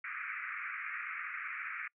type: band-pass noise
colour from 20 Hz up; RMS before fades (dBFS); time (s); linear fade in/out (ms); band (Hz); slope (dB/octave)
white; -41; 0.04-1.88; 5; 1200 to 2400; 96
effects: noise-tail reverb RT60 0.1 s tail -26 dB re dry